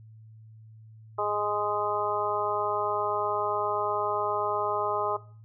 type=harmonic tone; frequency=207.7 Hz; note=G#3; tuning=in tune; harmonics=2 / 3 / 4 / 5 / 6; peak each=-32 / -32 / -32 / -32 / -32 dBFS; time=1.18-5.17 s; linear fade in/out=10 ms; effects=noise-tail reverb RT60 0.4 s tail -17 dB re dry + added 110 Hz sine -47 dBFS peak until 5.44 s

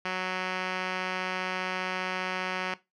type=tone with low-pass filter; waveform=5% pulse; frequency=185 Hz; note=F#3; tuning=in tune; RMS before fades=-32 dBFS; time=0.05-2.74 s; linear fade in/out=2 ms; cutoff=3500 Hz; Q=2.2; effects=noise-tail reverb RT60 0.2 s tail -17 dB re dry

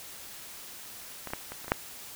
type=clicks; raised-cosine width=0.5 ms; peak=-22 / -30 / -16 / -23 / -30 / -24 / -7 dBFS; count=7; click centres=1.273 / 1.304 / 1.335 / 1.52 / 1.645 / 1.681 / 1.719 s; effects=white hiss -45 dBFS RMS until 2.15 s

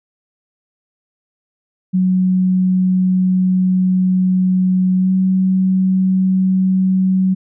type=tone with pitch glide; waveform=sine; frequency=185 to 187.8 Hz; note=F#3 to F#3; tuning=0 to +26 cents; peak=-11 dBFS; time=1.93-7.35 s; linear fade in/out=20 ms; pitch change=+26 cents; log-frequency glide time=4.97-5.12 s; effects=none

